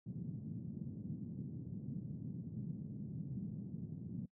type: band-pass noise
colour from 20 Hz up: white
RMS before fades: -45 dBFS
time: 0.06-4.26 s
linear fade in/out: 5 ms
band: 120 to 200 Hz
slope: 24 dB/octave
effects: noise-tail reverb RT60 0.1 s tail -23 dB re dry